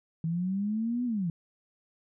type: linear two-way sweep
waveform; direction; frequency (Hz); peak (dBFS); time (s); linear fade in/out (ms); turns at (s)
sine; up then down; 159.5 to 250 to 159.5; -27; 0.24-1.3; 2; 1.05
effects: none